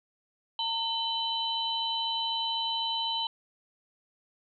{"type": "tone cluster", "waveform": "sine", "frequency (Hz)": [914, 3052, 3964], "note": ["A#5", "G7", "B7"], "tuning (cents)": [-34, -47, 6], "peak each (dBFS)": [-33, -31, -34], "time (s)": [0.59, 3.27], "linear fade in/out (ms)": 2, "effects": []}